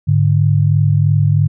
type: tone pair together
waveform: sine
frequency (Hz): 103.83 / 146.84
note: G#2 / D3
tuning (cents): 0 / 0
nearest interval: tritone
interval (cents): 600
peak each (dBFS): -12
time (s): 0.07-1.48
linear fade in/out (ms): 20
effects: none